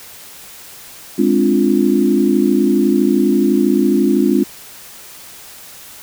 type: chord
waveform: sine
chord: D half-diminished seventh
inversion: second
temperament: equal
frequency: 207.7 / 261.6 / 293.7 / 349.2 Hz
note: Ab3 / C4 / D4 / F4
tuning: 0 / 0 / 0 / 0 cents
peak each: -16 dBFS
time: 1.18-4.44 s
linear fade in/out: 10 ms
effects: white hiss -37 dBFS RMS until 6.02 s

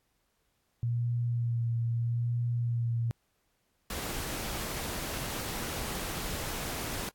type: tone with vibrato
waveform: sine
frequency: 118 Hz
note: A#2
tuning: 22 cents sharp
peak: -27 dBFS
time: 0.83-3.11 s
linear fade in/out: 0 ms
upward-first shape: sine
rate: 0.78 Hz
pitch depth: 22 cents each way
type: noise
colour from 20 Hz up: pink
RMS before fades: -36 dBFS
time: 3.9-7.09 s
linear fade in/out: 2 ms
effects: pink hiss -75 dBFS RMS until 7.14 s + AAC 64 kbps

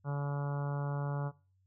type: harmonic tone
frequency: 142.9 Hz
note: D3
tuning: 47 cents flat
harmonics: 1 / 2 / 3 / 4 / 5 / 6 / 7 / 8 / 9 / 10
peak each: -32 / -49 / -47 / -45 / -50 / -47 / -51 / -50 / -53 / -51 dBFS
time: 0.04-1.32 s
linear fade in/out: 50 ms
effects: noise-tail reverb RT60 0.4 s tail -24 dB re dry + added 94 Hz sine -68 dBFS peak until 1.66 s

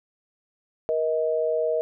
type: tone pair together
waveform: sine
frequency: 474.1 / 632 Hz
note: A#4 / D#5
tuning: +29 / +27 cents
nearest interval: perfect fourth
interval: 498 cents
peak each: -24 dBFS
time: 0.89-1.81 s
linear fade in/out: 0 ms
effects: none

